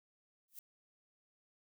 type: noise with exponential growth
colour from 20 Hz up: violet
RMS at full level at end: -45 dBFS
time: 0.48-0.59 s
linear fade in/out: 2 ms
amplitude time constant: 22 ms
effects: none